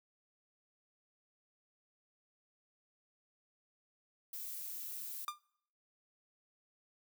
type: noise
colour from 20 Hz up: violet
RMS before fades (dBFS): -44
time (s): 4.33-5.25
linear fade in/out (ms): 5
type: tone with exponential decay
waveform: 45% pulse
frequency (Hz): 1198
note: D6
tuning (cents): +34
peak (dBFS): -33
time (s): 5.28-5.39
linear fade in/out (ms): 1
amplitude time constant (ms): 22
effects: noise-tail reverb RT60 0.7 s tail -25 dB re dry